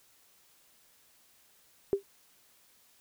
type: tone with exponential decay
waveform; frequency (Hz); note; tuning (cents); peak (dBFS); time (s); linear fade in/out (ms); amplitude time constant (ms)
sine; 396.5; G4; +20; -19; 1.93-2.03; 0; 20
effects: white hiss -64 dBFS RMS until 3 s